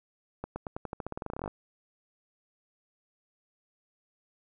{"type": "accelerating click train", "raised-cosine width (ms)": 1, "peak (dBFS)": -21, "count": 20, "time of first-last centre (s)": [0.44, 1.478], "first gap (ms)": 120, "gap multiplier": 0.9, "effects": []}